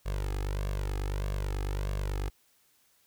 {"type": "tone with flanger", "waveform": "sawtooth", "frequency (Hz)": 49.13, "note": "G1", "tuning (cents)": 5, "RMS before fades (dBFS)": -32, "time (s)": [0.05, 2.3], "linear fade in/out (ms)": 20, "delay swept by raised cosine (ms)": [1.8, 2.42], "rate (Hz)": 1.6, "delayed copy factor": 0.85, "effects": ["white hiss -67 dBFS RMS until 3.06 s"]}